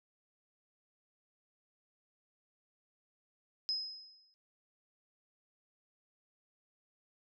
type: tone with exponential decay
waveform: sine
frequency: 5090 Hz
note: D#8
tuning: 39 cents sharp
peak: -30 dBFS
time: 3.69-4.34 s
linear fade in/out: 0 ms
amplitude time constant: 140 ms
effects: none